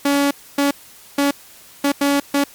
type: tone bursts at uneven times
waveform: sawtooth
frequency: 282.7 Hz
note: C#4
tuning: 34 cents sharp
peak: -10 dBFS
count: 6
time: 0.05-0.31 / 0.58-0.71 / 1.18-1.31 / 1.84-1.92 / 2.01-2.2 / 2.34-2.44 s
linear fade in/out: 5 ms
effects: white hiss -44 dBFS RMS until 2.54 s + MP3 96 kbps